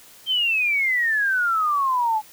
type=exponential sweep; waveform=sine; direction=down; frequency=3173 to 842 Hz; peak=-18 dBFS; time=0.26-2.22 s; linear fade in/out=50 ms; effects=white hiss -48 dBFS RMS until 2.32 s